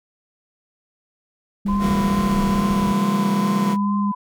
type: tone with pitch glide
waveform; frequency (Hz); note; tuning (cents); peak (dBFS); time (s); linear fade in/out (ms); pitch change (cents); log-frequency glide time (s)
sine; 200 to 202; G3 to G#3; +35 to -48; -18; 1.65-4.12; 10; +17; 2.39-3.32
type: noise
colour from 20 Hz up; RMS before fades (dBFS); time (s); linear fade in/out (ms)
brown; -30; 1.66-2.92; 2
type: tone with vibrato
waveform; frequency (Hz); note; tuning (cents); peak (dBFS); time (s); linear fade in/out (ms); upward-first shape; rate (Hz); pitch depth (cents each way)
sine; 1016; B5; +49; -25; 1.68-4.15; 10; triangle; 2.3; 40
type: chord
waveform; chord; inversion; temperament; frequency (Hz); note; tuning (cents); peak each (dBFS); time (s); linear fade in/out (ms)
sawtooth; F# dominant seventh; second; just; 138.75 / 166.5 / 185 / 231.2; C#3 / E3 / F#3 / A#3; +2 / +18 / 0 / -14; -28 / -24 / -23 / -25; 1.79-3.77; 50
effects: none